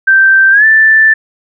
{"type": "tone with pitch glide", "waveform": "sine", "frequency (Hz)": [1563, 1764.6], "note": ["G6", "A6"], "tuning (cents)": [-6, 5], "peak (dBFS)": -3, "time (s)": [0.07, 1.14], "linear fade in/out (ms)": 10, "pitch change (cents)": 211, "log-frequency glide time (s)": [0.51, 0.65], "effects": []}